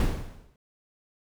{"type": "noise with exponential decay", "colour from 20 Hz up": "brown", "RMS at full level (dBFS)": -21, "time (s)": [0, 0.56], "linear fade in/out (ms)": 2, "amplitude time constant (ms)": 120, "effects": []}